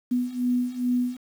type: beating tone pair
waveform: sine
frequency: 245.6 / 248 Hz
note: B3 / B3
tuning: -9 / +7 cents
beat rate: 2.4 Hz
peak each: -27 / -24 dBFS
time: 0.11-1.17 s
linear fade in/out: 10 ms
effects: 8-bit